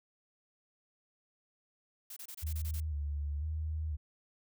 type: noise bursts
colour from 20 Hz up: blue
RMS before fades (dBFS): -46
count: 8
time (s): 2.1-2.802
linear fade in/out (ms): 5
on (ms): 65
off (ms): 26
type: tone with vibrato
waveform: sine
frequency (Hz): 75.4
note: D2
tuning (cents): +46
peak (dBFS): -33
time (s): 2.42-3.97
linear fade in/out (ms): 20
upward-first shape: square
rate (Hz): 1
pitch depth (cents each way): 61
effects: none